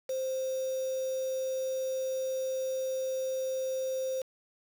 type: tone with quantisation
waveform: sine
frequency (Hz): 523.3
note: C5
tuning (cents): 0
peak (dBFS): -30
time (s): 0.09-4.22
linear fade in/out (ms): 5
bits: 7
effects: none